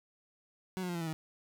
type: tone with pitch steps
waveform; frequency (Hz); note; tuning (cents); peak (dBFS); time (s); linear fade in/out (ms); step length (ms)
30% pulse; 186.5 / 180.46 / 174.61 / 168.96 / 163.49 / 158.19; F#3 / F#3 / F3 / E3 / E3 / D#3; +14 / -43 / 0 / +43 / -14 / +29; -32; 0.77-1.13; 0; 60
effects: none